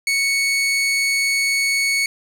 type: tone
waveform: sawtooth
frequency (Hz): 2218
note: C#7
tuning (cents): 0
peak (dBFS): -13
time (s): 0.07-2.06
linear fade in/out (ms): 2
effects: low-pass 11000 Hz 12 dB/octave + 7-bit